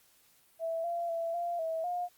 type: tone with pitch steps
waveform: sine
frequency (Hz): 658 / 686 / 667 / 692 / 649 / 711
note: E5 / F5 / E5 / F5 / E5 / F5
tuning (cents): -3 / -31 / +20 / -16 / -27 / +31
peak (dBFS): -31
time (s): 0.59-2.09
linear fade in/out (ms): 50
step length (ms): 250
effects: white hiss -65 dBFS RMS until 2.17 s + Opus 48 kbps